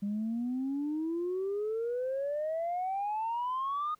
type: exponential sweep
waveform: sine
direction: up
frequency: 199.1 to 1244.5 Hz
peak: -29 dBFS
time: 0.02-3.95 s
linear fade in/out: 10 ms
effects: tanh soft clip ceiling -27 dBFS + pink hiss -69 dBFS RMS until 3.99 s